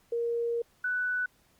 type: tone pair in turn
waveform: sine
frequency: 468.9 / 1488.7 Hz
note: A#4 / F#6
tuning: +10 / +10 cents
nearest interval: octave + minor sixth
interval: 2000 cents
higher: second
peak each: -27 dBFS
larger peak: neither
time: 0.12-0.62 / 0.84-1.26 s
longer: first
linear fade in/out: 5 ms
effects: pink hiss -66 dBFS RMS until 1.59 s + Opus 48 kbps